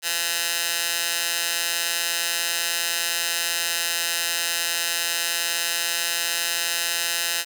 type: tone with high-pass filter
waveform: 15% pulse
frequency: 170.1 Hz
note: F3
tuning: 45 cents flat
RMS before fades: -25 dBFS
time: 0.02-7.45 s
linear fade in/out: 50 ms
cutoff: 2500 Hz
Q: 0.59
effects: none

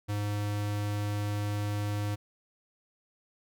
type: tone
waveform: square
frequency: 103.4 Hz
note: G#2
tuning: 7 cents flat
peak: -30 dBFS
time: 0.08-2.16 s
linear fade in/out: 20 ms
effects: none

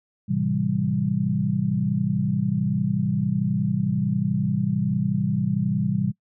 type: chord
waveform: sine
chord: A minor seventh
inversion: none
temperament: equal with one note detuned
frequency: 110 / 131.34 / 164.81 / 196 Hz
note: A2 / C3 / E3 / G3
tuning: 0 / +7 / 0 / 0 cents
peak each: -30 / -26 / -26 / -24 dBFS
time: 0.28-6.12 s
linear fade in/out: 20 ms
effects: noise-tail reverb RT60 0.1 s tail -22 dB re dry

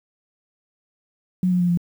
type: tone with pitch steps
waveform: sine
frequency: 182.9 / 179.65 / 176.47 / 173.33 Hz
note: F#3 / F3 / F3 / F3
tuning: -20 / +49 / +18 / -13 cents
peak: -16 dBFS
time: 1.43-1.774 s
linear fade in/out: 2 ms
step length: 86 ms
effects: 8-bit

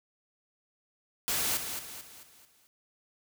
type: noise with echo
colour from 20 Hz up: white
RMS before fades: -30 dBFS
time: 1.28-1.57 s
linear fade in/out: 0 ms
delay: 220 ms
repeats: 5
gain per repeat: -7 dB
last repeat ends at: 2.67 s
effects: none

